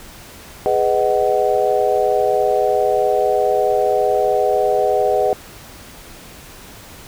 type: chord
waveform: sine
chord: G# minor seventh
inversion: none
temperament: just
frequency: 415.3 / 498.4 / 623 / 747.5 Hz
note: G#4 / B4 / D#5 / F#5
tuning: 0 / +16 / +2 / +17 cents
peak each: -19 dBFS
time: 0.66-5.33 s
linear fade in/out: 0 ms
effects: pink hiss -39 dBFS RMS until 7.07 s